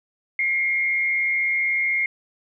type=tone with frequency modulation; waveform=sine; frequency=2138 Hz; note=C7; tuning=37 cents sharp; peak=-19 dBFS; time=0.39-2.06 s; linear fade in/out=2 ms; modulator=152 Hz; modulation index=0.38; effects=none